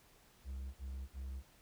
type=tone bursts; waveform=triangle; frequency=66.3 Hz; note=C2; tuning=23 cents sharp; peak=-39 dBFS; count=3; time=0.44-1.43 s; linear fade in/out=50 ms; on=300 ms; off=45 ms; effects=pink hiss -66 dBFS RMS until 1.61 s